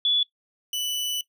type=tone pair in turn; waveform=sine / sawtooth; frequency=3431 / 2976 Hz; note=A7 / F#7; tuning=-44 / +9 cents; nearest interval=major second; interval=247 cents; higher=first; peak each=-19 / -23 dBFS; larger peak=first; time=0.05-0.23 / 0.73-1.21 s; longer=second; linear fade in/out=2 ms; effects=noise-tail reverb RT60 0.1 s tail -18 dB re dry